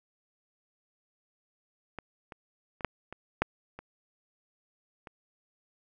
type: clicks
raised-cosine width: 0.5 ms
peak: -23 / -28 / -29 / -11 / -26 / -9 / -27 / -29 dBFS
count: 8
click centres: 1.987 / 2.322 / 2.808 / 2.847 / 3.126 / 3.42 / 3.79 / 5.072 s
effects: none